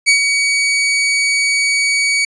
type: tone with ADSR envelope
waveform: sawtooth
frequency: 2260 Hz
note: C#7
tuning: 33 cents sharp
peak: -3 dBFS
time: 0.06-2.25 s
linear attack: 27 ms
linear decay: 100 ms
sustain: -6 dB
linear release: 4 ms
effects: resampled to 22050 Hz